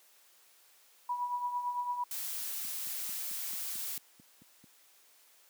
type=tone with tremolo; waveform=sine; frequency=977 Hz; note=B5; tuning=19 cents flat; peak=-29 dBFS; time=1.09-2.04 s; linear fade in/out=5 ms; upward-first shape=triangle; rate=8.9 Hz; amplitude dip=65%
type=noise; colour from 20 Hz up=blue; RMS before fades=-38 dBFS; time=2.11-3.98 s; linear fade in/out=2 ms
type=click train; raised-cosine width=5 ms; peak=-30 dBFS; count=10; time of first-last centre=2.65-4.641 s; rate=4.52 Hz
effects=white hiss -63 dBFS RMS until 5.49 s + high-pass 400 Hz 12 dB/octave